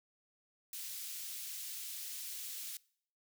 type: high-pass noise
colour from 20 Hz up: white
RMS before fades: -44 dBFS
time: 0.73-2.77 s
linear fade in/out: 2 ms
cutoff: 3000 Hz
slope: 12 dB/octave
effects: noise-tail reverb RT60 0.6 s tail -23 dB re dry